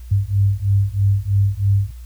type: beating tone pair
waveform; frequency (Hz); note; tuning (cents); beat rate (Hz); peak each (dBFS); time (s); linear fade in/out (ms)
sine; 98 / 101.1; G2 / G#2; 0 / -46; 3.1; -17; 0.11-1.91; 10
effects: added 60 Hz sine -32 dBFS peak until 2.05 s + white hiss -53 dBFS RMS until 2.05 s